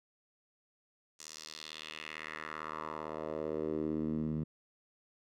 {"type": "tone with band-pass filter sweep", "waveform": "10% pulse", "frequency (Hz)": 77.78, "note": "D#2", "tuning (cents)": 0, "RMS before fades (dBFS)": -39, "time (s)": [1.19, 4.44], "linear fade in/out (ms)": 10, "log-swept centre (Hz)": [6700, 170], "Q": 2.3, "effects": []}